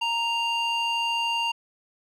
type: tone with band-pass filter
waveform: square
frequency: 931 Hz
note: A#5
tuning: 2 cents flat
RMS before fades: -26 dBFS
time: 0.01-1.52 s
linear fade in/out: 10 ms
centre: 2200 Hz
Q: 3.1
effects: none